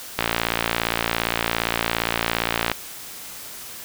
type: click train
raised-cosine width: 0.3 ms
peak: -3 dBFS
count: 146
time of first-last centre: 0.19-2.716 s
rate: 57.4 Hz
effects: white hiss -37 dBFS RMS until 3.84 s